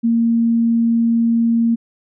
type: tone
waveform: sine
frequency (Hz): 231.1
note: A#3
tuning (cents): -15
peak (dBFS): -12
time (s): 0.03-1.76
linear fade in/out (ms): 20
effects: none